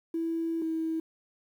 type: tone pair in turn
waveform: triangle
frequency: 329.6 / 322.8 Hz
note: E4 / E4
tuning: 0 / -36 cents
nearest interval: unison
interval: 36 cents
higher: first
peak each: -24 dBFS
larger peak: neither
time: 0.14-0.62 / 0.62-1 s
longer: first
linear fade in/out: 5 ms
effects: tanh soft clip ceiling -26 dBFS + 10-bit